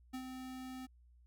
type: tone with ADSR envelope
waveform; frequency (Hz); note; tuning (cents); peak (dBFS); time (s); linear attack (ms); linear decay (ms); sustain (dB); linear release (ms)
square; 258; C4; -24; -40; 0.13-0.87; 14; 74; -5; 21
effects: added 60 Hz sine -61 dBFS peak until 1.26 s